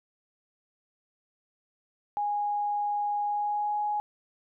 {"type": "tone with pitch glide", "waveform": "sine", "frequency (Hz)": [825, 834.6], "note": ["G#5", "G#5"], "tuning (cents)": [-12, 8], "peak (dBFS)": -26, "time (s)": [2.17, 4], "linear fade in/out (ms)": 0, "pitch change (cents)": 20, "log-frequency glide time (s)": [3.23, 3.77], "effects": []}